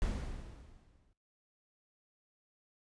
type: noise with exponential decay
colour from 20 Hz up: brown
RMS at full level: -32 dBFS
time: 0.02-1.13 s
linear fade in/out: 0 ms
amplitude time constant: 240 ms
effects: noise-tail reverb RT60 0.4 s tail -21 dB re dry + resampled to 22050 Hz